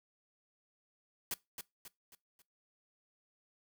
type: noise with echo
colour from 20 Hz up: white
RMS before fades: -37 dBFS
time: 1.31-1.34 s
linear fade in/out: 2 ms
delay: 270 ms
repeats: 4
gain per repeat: -7 dB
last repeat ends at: 2.42 s
effects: noise-tail reverb RT60 0.2 s tail -21 dB re dry